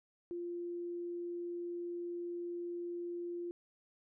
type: tone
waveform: sine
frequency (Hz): 347.5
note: F4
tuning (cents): -9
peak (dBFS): -38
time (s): 0.31-3.51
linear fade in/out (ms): 0
effects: none